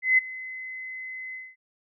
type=tone with ADSR envelope; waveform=sine; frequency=2039 Hz; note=C7; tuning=45 cents flat; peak=-14 dBFS; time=0.02-1.56 s; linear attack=160 ms; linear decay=14 ms; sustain=-20 dB; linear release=220 ms; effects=none

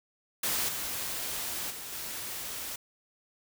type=noise with level steps; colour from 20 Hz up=white; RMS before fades=-30 / -35 / -41 / -38 dBFS; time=0.43-2.76 s; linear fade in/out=5 ms; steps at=0.68 / 1.7 / 1.92 s; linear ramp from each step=10 ms; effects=none

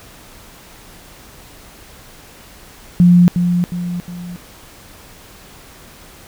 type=tone with echo; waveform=sine; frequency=176.1 Hz; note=F3; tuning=15 cents sharp; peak=-5 dBFS; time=3-3.28 s; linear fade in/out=0 ms; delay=360 ms; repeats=3; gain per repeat=-7 dB; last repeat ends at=4.36 s; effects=pink hiss -41 dBFS RMS until 6.27 s

